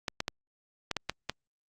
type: clicks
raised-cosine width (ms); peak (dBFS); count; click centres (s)
0.2; -13; 7; 0.082 / 0.204 / 0.281 / 0.913 / 0.967 / 1.096 / 1.296
effects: Opus 48 kbps